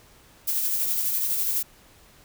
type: noise with tremolo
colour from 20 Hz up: violet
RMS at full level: -24 dBFS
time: 0.47-1.63 s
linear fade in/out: 10 ms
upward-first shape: sine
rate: 12 Hz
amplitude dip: 30%
effects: pink hiss -54 dBFS RMS until 2.24 s